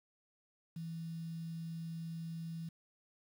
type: tone with quantisation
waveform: sine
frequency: 164.81 Hz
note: E3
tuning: in tune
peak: -40 dBFS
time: 0.76-2.69 s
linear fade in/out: 5 ms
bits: 10
effects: none